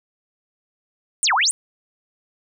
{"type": "exponential two-way sweep", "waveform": "sine", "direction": "down then up", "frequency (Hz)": [9770, 733, 9770], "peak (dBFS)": -15, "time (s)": [1.23, 1.51], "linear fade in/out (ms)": 0, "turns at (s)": 1.34, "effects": []}